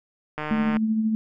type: click train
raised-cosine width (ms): 0.5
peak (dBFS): -15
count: 60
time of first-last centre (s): 0.38-0.768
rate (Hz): 152
type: tone with tremolo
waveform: sine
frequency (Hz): 219.5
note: A3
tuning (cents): -4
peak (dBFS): -18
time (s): 0.51-1.15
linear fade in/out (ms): 0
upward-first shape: triangle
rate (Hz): 13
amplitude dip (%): 45
effects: none